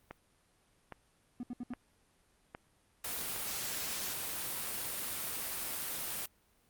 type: click train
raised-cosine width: 0.5 ms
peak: -28 dBFS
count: 5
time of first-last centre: 0.11-3.362 s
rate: 1.23 Hz
type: tone bursts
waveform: triangle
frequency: 244.3 Hz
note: B3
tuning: 19 cents flat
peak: -35 dBFS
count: 4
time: 1.4-1.735 s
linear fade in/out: 2 ms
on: 32 ms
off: 69 ms
type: noise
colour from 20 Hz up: white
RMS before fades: -38 dBFS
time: 3.04-6.26 s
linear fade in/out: 5 ms
effects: pink hiss -70 dBFS RMS until 6.69 s + Opus 32 kbps